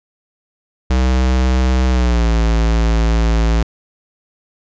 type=tone with pitch glide; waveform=square; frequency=63.7 to 56.1 Hz; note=C2 to A1; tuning=-46 to +34 cents; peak=-12 dBFS; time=0.9-3.63 s; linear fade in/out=5 ms; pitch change=-220 cents; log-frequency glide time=1.9-2.31 s; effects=resampled to 16000 Hz